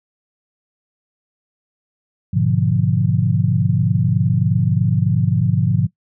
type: chord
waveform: sine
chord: G# diminished seventh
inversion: none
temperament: equal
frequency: 103.83 / 123.47 / 146.83 / 174.61 Hz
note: G#2 / B2 / D3 / F3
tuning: 0 / 0 / 0 / 0 cents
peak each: -19 dBFS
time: 2.33-5.87 s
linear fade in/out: 10 ms
effects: noise-tail reverb RT60 0.1 s tail -19 dB re dry